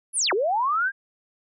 sine linear two-way sweep, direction down then up, 11175 to 350.5 to 1640 Hz, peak -20 dBFS, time 0.13-0.92 s, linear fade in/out 50 ms, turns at 0.33 s, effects none

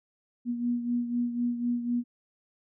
sine beating tone pair, 240 / 244 Hz, B3 / B3, -49 / -21 cents, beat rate 4 Hz, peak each -27 / -34 dBFS, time 0.45-2.04 s, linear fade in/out 50 ms, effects none

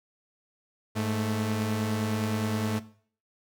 sawtooth tone pair together, 105.15 / 220 Hz, G#2 / A3, +22 / 0 cents, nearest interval octave + minor second, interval 1278 cents, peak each -26 dBFS, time 0.95-2.8 s, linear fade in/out 20 ms, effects noise-tail reverb RT60 0.5 s tail -17 dB re dry

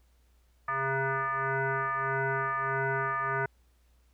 sine tone with frequency modulation, 135.8 Hz, C#3, 35 cents flat, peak -27 dBFS, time 0.68-3.46 s, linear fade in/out 5 ms, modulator 270 Hz, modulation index 6.1, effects added 60 Hz sine -62 dBFS peak until 4.13 s + pink hiss -72 dBFS RMS until 4.13 s

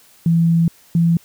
sine tone pair in turn, 166.8 / 168.06 Hz, E3 / E3, +21 / +34 cents, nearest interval unison, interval 13 cents, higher second, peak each -11 dBFS, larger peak neither, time 0.26-0.68 / 0.95-1.17 s, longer first, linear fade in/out 2 ms, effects white hiss -50 dBFS RMS until 1.24 s

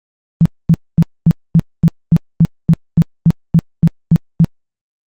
sine tone bursts, 164.81 Hz, E3, in tune, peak -4 dBFS, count 15, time 0.41-4.445 s, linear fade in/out 0 ms, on 45 ms, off 240 ms, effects Opus 32 kbps

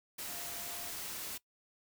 sine tone in noise, 694 Hz, F5, 11 cents flat, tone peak -53 dBFS, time 0.27-0.91 s, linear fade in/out 10 ms, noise white, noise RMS -42 dBFS, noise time 0.18-1.38 s, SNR -14 dB, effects noise-tail reverb RT60 0.1 s tail -20 dB re dry

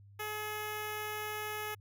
5% pulse tone with notch filter, 424.3 Hz, G#4, 37 cents sharp, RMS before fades -39 dBFS, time 0.19-1.75 s, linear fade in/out 10 ms, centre 4400 Hz, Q 0.72, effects added 100 Hz sine -54 dBFS peak until 1.8 s

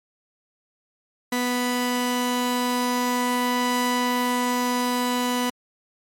sawtooth tone pair together, 246.9 / 987.8 Hz, B3 / B5, 0 / 0 cents, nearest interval 2 octaves, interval 2400 cents, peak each -19 / -22 dBFS, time 1.32-5.5 s, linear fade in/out 5 ms, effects MP3 64 kbps

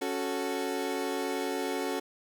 30% pulse chord, F# minor, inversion second, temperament equal, 277.2 / 370 / 440 Hz, C#4 / F#4 / A4, 0 / 0 / 0 cents, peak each -32 dBFS, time 0.01-2 s, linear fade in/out 10 ms, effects none

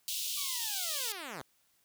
pink high-pass noise, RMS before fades -36 dBFS, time 0.08-1.12 s, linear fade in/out 0 ms, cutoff 2900 Hz, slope 48 dB/octave
5% pulse linear sweep, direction down, 1174.7 to 116.54 Hz, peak -29 dBFS, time 0.37-1.42 s, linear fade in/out 5 ms
effects white hiss -71 dBFS RMS until 1.84 s

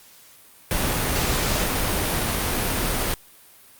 pink noise, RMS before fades -23 dBFS, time 0.71-3.14 s, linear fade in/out 0 ms, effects white hiss -50 dBFS RMS until 3.79 s + Opus 48 kbps

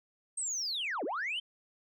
sine linear two-way sweep, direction down then up, 8500 to 251.1 to 3173 Hz, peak -31 dBFS, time 0.37-1.4 s, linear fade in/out 10 ms, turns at 1.04 s, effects tanh soft clip ceiling -29 dBFS

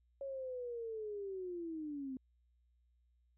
sine linear sweep, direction down, 554.4 to 255.6 Hz, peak -40 dBFS, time 0.21-2.17 s, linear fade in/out 2 ms, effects added 60 Hz sine -70 dBFS peak until 3.37 s

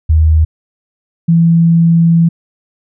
sine tone pair in turn, 78.8 / 166.97 Hz, D#2 / E3, +23 / +23 cents, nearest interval octave + minor second, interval 1300 cents, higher second, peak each -5 dBFS, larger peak neither, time 0.09-0.45 / 1.28-2.29 s, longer second, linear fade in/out 10 ms, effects none

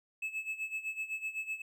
triangle tone with tremolo, 2600 Hz, E7, 24 cents flat, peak -31 dBFS, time 0.22-1.62 s, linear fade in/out 5 ms, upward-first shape sine, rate 7.9 Hz, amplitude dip 80%, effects none

